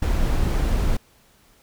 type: noise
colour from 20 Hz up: brown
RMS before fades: -20 dBFS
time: 0.02-0.97 s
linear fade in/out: 5 ms
effects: pink hiss -57 dBFS RMS until 1.62 s